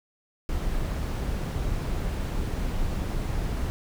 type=noise; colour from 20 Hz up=brown; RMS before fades=-28 dBFS; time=0.49-3.7 s; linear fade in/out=0 ms; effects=none